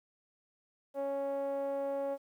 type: tone with low-pass filter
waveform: 5% pulse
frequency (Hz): 277.2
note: C#4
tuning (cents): 0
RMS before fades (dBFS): -35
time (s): 0.94-2.18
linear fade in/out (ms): 50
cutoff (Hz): 620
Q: 7.9
effects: 11-bit